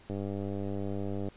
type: click train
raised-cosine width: 2 ms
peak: -23 dBFS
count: 119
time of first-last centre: 0.1-1.286 s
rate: 99.5 Hz
effects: pink hiss -57 dBFS RMS until 1.36 s + resampled to 8000 Hz